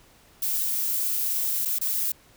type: noise with dropouts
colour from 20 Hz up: violet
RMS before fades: -26 dBFS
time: 0.42-2.12 s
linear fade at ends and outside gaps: 5 ms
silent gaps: 1.651-1.655 / 1.787-1.812 s
effects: pink hiss -56 dBFS RMS until 2.36 s